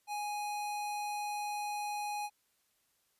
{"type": "tone", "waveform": "square", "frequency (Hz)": 830.6, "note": "G#5", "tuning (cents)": 0, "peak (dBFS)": -36, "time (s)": [0.07, 2.3], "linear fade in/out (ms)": 50, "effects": ["white hiss -75 dBFS RMS until 3.19 s", "resampled to 32000 Hz"]}